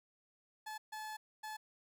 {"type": "tone bursts at uneven times", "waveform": "30% pulse", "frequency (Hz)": 862, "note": "A5", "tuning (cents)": -36, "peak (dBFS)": -40, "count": 3, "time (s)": [[0.66, 0.78], [0.92, 1.17], [1.43, 1.57]], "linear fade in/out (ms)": 10, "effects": []}